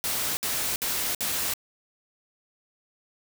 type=noise bursts; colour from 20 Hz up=white; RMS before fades=-28 dBFS; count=4; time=0.04-1.537 s; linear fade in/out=0 ms; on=330 ms; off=59 ms; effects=none